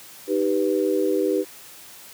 sine chord, Eb augmented, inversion none, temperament equal, 311.1 / 392 / 493.9 Hz, Eb4 / G4 / B4, 0 / 0 / 0 cents, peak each -24 / -22 / -24 dBFS, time 0.27-1.45 s, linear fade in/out 50 ms, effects white hiss -44 dBFS RMS until 2.13 s + high-pass 100 Hz 12 dB/octave

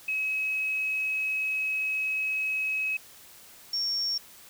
sine tone pair in turn, 2558 / 5505 Hz, D#7 / F8, +47 / -26 cents, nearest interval octave + minor second, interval 1327 cents, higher second, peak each -26 dBFS, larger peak neither, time 0.08-2.97 / 3.73-4.18 s, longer first, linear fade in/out 5 ms, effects white hiss -51 dBFS RMS until 4.49 s

